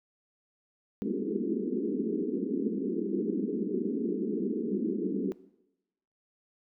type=band-pass noise; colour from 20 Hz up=pink; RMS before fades=-31 dBFS; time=1.02-5.32 s; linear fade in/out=0 ms; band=190 to 440 Hz; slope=96 dB/octave; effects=noise-tail reverb RT60 0.9 s tail -19 dB re dry